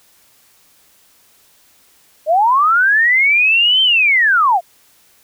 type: linear two-way sweep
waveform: sine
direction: up then down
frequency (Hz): 587.3 to 3136 to 642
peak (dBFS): -9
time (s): 2.26-4.61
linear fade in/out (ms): 50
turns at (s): 3.82
effects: white hiss -52 dBFS RMS until 5.23 s